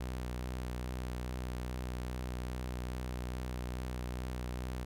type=tone with vibrato; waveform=sawtooth; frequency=62.2 Hz; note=B1; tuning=13 cents sharp; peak=-33 dBFS; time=0-4.85 s; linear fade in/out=10 ms; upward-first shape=sine; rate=2.4 Hz; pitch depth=21 cents each way; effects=none